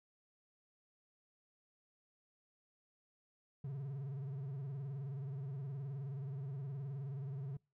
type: tone with vibrato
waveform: triangle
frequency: 136.9 Hz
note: C#3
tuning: 21 cents flat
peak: -38 dBFS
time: 3.64-7.57 s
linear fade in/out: 5 ms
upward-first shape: sine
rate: 19 Hz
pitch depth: 120 cents each way
effects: noise-tail reverb RT60 0.3 s tail -26 dB re dry